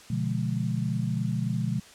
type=chord; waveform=sine; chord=B diminished seventh; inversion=none; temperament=equal with one note detuned; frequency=123.47 / 146.83 / 174.61 / 210.2 Hz; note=B2 / D3 / F3 / Ab3; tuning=0 / 0 / 0 / +21 cents; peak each=-29 / -32 / -31 / -32 dBFS; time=0.1-1.8 s; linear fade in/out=5 ms; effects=white hiss -50 dBFS RMS until 1.94 s + low-pass 8000 Hz 12 dB/octave